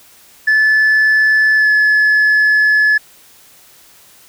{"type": "tone with pitch glide", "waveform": "sine", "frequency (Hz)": [1736, 1714.1], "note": ["A6", "A6"], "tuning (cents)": [-24, -46], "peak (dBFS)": -6, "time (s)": [0.47, 2.98], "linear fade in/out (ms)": 10, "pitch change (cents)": -22, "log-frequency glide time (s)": [1.56, 1.69], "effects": ["tanh soft clip ceiling -7 dBFS", "white hiss -45 dBFS RMS until 4.28 s"]}